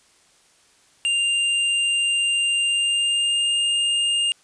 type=tone with pitch glide; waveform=square; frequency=2794 to 2818 Hz; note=F7 to F7; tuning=0 to +15 cents; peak=-19 dBFS; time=1.05-4.32 s; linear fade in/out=0 ms; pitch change=+15 cents; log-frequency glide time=2.62-3.56 s; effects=white hiss -57 dBFS RMS until 4.43 s + resampled to 22050 Hz

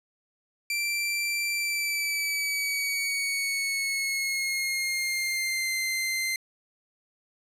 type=tone with pitch glide; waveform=sawtooth; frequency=2349 to 2081 Hz; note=D7 to C7; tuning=0 to -10 cents; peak=-23 dBFS; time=0.7-6.36 s; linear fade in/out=2 ms; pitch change=-210 cents; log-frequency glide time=1.53-5.72 s; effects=resampled to 32000 Hz

